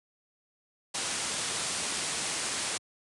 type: low-pass noise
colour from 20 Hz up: white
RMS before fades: -33 dBFS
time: 0.94-2.78 s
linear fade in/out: 10 ms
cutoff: 9900 Hz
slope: 96 dB/octave
effects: high-pass 100 Hz 12 dB/octave